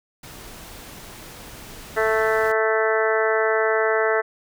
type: noise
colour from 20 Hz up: pink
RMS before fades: -40 dBFS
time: 0.23-2.52 s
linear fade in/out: 5 ms
type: harmonic tone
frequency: 220 Hz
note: A3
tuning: in tune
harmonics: 2 / 3 / 4 / 5 / 6 / 7 / 8 / 9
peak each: -21 / -24 / -29 / -31 / -27 / -28 / -27 / -29 dBFS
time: 1.96-4.22 s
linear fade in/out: 20 ms
effects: none